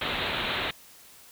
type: low-pass noise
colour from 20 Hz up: white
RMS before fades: -30 dBFS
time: 0.01-0.71 s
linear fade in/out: 5 ms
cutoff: 4000 Hz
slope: 96 dB/octave
effects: white hiss -52 dBFS RMS until 1.31 s